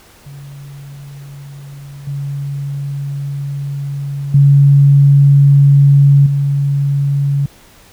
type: tone with level steps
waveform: sine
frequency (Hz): 140.6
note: C#3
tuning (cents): +25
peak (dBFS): -29 / -18 / -4 / -11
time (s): 0.26-7.46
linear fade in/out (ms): 5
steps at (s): 2.07 / 4.34 / 6.26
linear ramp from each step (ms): 5
effects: pink hiss -44 dBFS RMS until 7.92 s